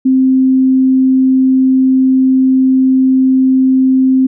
sine tone, 261.6 Hz, C4, in tune, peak -6 dBFS, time 0.05-4.27 s, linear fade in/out 10 ms, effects none

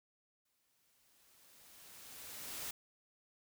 white noise with exponential growth, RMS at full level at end -42 dBFS, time 0.45-2.71 s, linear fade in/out 5 ms, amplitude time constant 490 ms, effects none

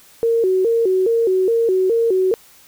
sine tone with vibrato, 415.3 Hz, G#4, in tune, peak -13 dBFS, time 0.23-2.34 s, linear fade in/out 0 ms, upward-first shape square, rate 2.4 Hz, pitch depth 180 cents each way, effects white hiss -48 dBFS RMS until 2.67 s

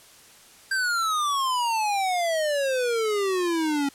square exponential sweep, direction down, 1590 to 275.6 Hz, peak -23 dBFS, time 0.71-3.89 s, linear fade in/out 5 ms, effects white hiss -51 dBFS RMS until 3.94 s + low-pass 11000 Hz 12 dB/octave

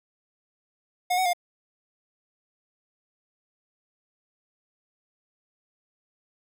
square tone with pitch steps, 722 / 747 / 707 Hz, F#5 / F#5 / F5, -43 / +16 / +21 cents, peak -22 dBFS, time 1.1-1.334 s, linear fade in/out 10 ms, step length 78 ms, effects none

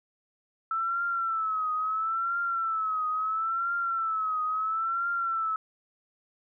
sine tone with vibrato, 1318.5 Hz, E6, in tune, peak -26 dBFS, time 0.71-5.56 s, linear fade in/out 2 ms, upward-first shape triangle, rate 0.74 Hz, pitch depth 99 cents each way, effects none

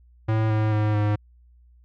square tone with pitch steps, 110 / 108.17 / 106.38 / 104.61 Hz, A2 / A2 / G#2 / G#2, 0 / -29 / +42 / +13 cents, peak -20 dBFS, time 0.28-1.16 s, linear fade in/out 10 ms, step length 220 ms, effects added 60 Hz sine -51 dBFS peak until 1.84 s + low-pass 2000 Hz 12 dB/octave

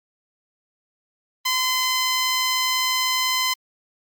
10% pulse tone, 1026 Hz, C6, 34 cents flat, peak -11 dBFS, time 1.45-3.54 s, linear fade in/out 10 ms, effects Opus 32 kbps

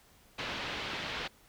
white low-pass noise, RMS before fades -38 dBFS, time 0.38-1.28 s, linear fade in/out 10 ms, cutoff 3700 Hz, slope 24 dB/octave, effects pink hiss -62 dBFS RMS until 1.48 s

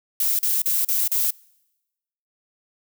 violet noise bursts, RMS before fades -21 dBFS, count 5, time 0.2-1.306 s, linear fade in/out 2 ms, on 190 ms, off 39 ms, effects noise-tail reverb RT60 1.0 s tail -26 dB re dry

